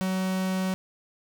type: tone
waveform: 45% pulse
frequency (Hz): 187.6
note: F#3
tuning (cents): +24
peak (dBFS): -25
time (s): 0.01-0.74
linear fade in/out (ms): 0
effects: none